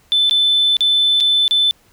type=tone with dropouts; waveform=sine; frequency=3520 Hz; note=A7; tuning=in tune; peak=-10 dBFS; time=0.12-1.71 s; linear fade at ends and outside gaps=0 ms; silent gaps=0.296-0.31 / 0.768-0.807 / 1.202-1.207 / 1.479-1.51 s; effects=tanh soft clip ceiling -7 dBFS + pink hiss -54 dBFS RMS until 1.92 s